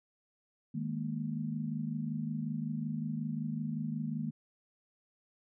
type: chord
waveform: sine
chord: D# suspended fourth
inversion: none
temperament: equal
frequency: 155.56 / 207.7 / 233.1 Hz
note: D#3 / G#3 / A#3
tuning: 0 / 0 / 0 cents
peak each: -37 / -39 / -37 dBFS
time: 0.74-4.31 s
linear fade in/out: 10 ms
effects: none